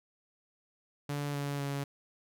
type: tone with pitch steps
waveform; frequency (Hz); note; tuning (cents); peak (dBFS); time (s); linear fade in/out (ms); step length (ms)
sawtooth; 144.3 / 142.4 / 140.52; D3 / C#3 / C#3; -30 / +47 / +24; -29; 1.09-1.84; 5; 250
effects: none